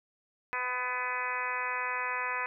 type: harmonic tone with a mistuned harmonic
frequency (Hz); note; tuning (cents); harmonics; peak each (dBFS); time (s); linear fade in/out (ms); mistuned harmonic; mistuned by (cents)
250.6; B3; +25; 2 / 3 / 4 / 5 / 6 / 7 / 8 / 9 / 10; -44 / -46 / -35 / -40 / -40 / -38 / -38 / -44 / -39; 0.53-2.46; 0; 7; -17
effects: none